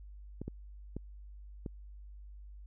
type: clicks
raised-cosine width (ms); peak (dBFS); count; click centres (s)
3; -26; 4; 0.416 / 0.48 / 0.966 / 1.662
effects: added 50 Hz sine -47 dBFS peak until 2.66 s